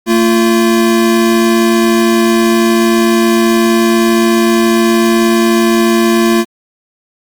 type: tone pair together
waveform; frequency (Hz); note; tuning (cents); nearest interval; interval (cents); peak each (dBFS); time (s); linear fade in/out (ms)
square; 225.9 / 345.1; A3 / F4; +46 / -21; perfect fifth; 733; -11; 0.06-6.45; 50
effects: Opus 48 kbps